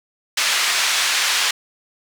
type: band-pass noise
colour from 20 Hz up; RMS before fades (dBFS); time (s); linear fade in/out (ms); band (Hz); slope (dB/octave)
pink; -19; 0.37-1.51; 5; 1700 to 6800; 12
effects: none